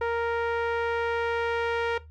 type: tone with low-pass filter sweep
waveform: sawtooth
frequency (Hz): 466.2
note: A#4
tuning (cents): 0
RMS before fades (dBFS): -27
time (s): 0.01-1.98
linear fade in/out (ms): 5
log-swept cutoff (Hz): 1600 to 2500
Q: 1
effects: noise-tail reverb RT60 0.2 s tail -17 dB re dry + added 77 Hz sine -45 dBFS peak until 2.1 s